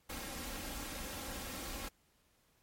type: noise with comb filter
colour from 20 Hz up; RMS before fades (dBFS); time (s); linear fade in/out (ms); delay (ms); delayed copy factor
pink; -43; 0.09-1.89; 10; 3.7; +0.55
effects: pink hiss -72 dBFS RMS until 2.62 s + MP3 64 kbps